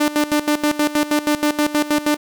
sawtooth tone with tremolo, 297.6 Hz, D4, 23 cents sharp, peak -10 dBFS, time 0-2.17 s, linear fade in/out 10 ms, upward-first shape square, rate 6.3 Hz, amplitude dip 80%, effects none

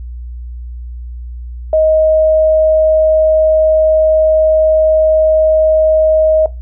sine tone, 628 Hz, D#5, 16 cents sharp, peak -7 dBFS, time 1.73-6.46 s, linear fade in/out 2 ms, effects noise-tail reverb RT60 0.2 s tail -17 dB re dry + added 60 Hz sine -23 dBFS peak until 6.61 s

